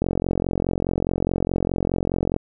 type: click train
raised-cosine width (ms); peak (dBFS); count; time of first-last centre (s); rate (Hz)
2; -8; 106; 0.02-2.364; 44.8
effects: none